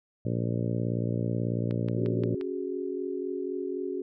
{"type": "harmonic tone", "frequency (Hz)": 58.27, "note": "A#1", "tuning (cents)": 0, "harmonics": [2, 3, 4, 5, 6, 7, 8, 9, 10], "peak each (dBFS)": [-29, -33, -35, -37, -39, -40, -41, -42, -43], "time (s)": [0.25, 2.35], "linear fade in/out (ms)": 5}
{"type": "click train", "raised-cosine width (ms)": 0.3, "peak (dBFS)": -27, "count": 5, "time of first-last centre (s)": [1.71, 2.412], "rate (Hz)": 5.7}
{"type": "chord", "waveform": "sine", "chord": "C# suspended fourth", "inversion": "none", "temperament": "equal with one note detuned", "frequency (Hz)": [277.2, 370, 413.9], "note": ["C#4", "F#4", "G#4"], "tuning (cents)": [0, 0, -6], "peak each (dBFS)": [-36, -32, -36], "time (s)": [1.97, 4.02], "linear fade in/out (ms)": 5}
{"effects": []}